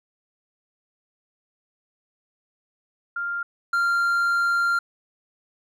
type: tone pair in turn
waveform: sine / triangle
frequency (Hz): 1396.9 / 1389.2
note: F6 / F6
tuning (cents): 0 / -10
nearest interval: unison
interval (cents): 10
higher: first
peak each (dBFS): -25 / -17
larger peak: second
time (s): 3.16-3.43 / 3.73-4.79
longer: second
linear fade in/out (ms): 5
effects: none